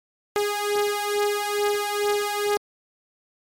sawtooth beating tone pair, 411.3 / 413.6 Hz, G#4 / G#4, -17 / -7 cents, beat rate 2.3 Hz, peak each -20 / -22 dBFS, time 0.36-2.57 s, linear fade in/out 0 ms, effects MP3 64 kbps

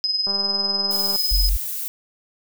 sine tone with tremolo, 5050 Hz, D#8, 25 cents sharp, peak -17 dBFS, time 0.04-1.49 s, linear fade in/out 0 ms, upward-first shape sine, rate 20 Hz, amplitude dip 60%
click train, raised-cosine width 1 ms, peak -21 dBFS, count 178, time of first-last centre 0.27-1.159 s, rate 199 Hz
violet noise, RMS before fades -28 dBFS, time 0.91-1.88 s, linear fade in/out 0 ms
sine tone, 46.25 Hz, F#1, in tune, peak -16 dBFS, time 1.31-1.57 s, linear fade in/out 10 ms
effects none

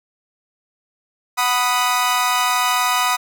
sawtooth chord, B major, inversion second, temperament equal, 740 / 987.8 / 1244.5 Hz, F#5 / B5 / D#6, 0 / 0 / 0 cents, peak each -19 / -16 / -16 dBFS, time 1.37-3.17 s, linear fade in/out 20 ms, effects none

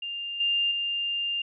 sine tone with level steps, 2800 Hz, F7, 4 cents sharp, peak -31 / -22 / -26 dBFS, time 0.02-1.42 s, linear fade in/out 5 ms, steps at 0.4 / 0.71 s, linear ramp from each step 5 ms, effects none

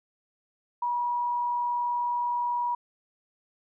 sine tone with frequency modulation, 965 Hz, B5, 40 cents flat, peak -25 dBFS, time 0.82-2.75 s, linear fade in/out 5 ms, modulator 38.9 Hz, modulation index 0.26, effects none

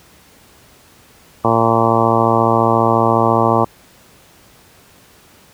harmonic tone, 114.4 Hz, A#2, 32 cents flat, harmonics 1 / 2 / 3 / 4 / 5 / 6 / 7 / 8 / 9 / 10, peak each -20 / -20 / -20 / -20 / -20 / -20 / -20 / -20 / -20 / -20 dBFS, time 1.44-3.65 s, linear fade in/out 10 ms, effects pink hiss -47 dBFS RMS until 5.53 s + high-pass 60 Hz 12 dB/octave

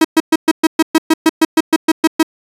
45% pulse tone bursts, 320 Hz, D#4, 49 cents sharp, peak -6 dBFS, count 15, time 0.01-2.23 s, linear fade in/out 5 ms, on 36 ms, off 120 ms, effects resampled to 32000 Hz

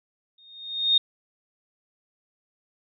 sine tone with exponential growth, 3693 Hz, A#7, 17 cents flat, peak -14 dBFS, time 0.38-0.98 s, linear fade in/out 5 ms, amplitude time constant 130 ms, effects none

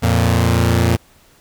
sawtooth tone pair together, 86.6 / 115.6 Hz, F2 / A#2, -14 / -14 cents, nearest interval perfect fourth, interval 500 cents, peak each -11 dBFS, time 0.02-0.97 s, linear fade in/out 20 ms, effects pink hiss -51 dBFS RMS until 1.4 s

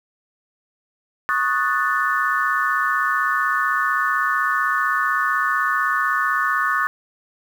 sine chord, D# half-diminished seventh, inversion third, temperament equal, 1108.7 / 1244.5 / 1480 / 1760 Hz, C#6 / D#6 / F#6 / A6, 0 / 0 / 0 / 0 cents, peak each -23 dBFS, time 1.29-6.87 s, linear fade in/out 0 ms, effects 7-bit

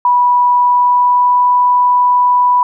sine tone with pitch glide, 980 to 986.8 Hz, B5 to B5, -14 to -2 cents, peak -7 dBFS, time 0.05-2.63 s, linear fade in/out 2 ms, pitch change +12 cents, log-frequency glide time 0.55-1.47 s, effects none

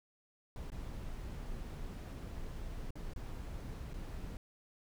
brown noise with dropouts, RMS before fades -43 dBFS, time 0.56-4.37 s, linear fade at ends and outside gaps 1 ms, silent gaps 0.702-0.719 / 2.906-2.955 / 3.135-3.161 / 3.934-3.94 s, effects none

